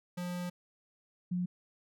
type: tone pair in turn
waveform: square / sine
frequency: 177.5 / 178.94 Hz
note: F3 / F3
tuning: +28 / +42 cents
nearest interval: unison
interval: 14 cents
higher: second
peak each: -36 / -30 dBFS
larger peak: second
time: 0.17-0.5 / 1.31-1.46 s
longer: first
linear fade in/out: 10 ms
effects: none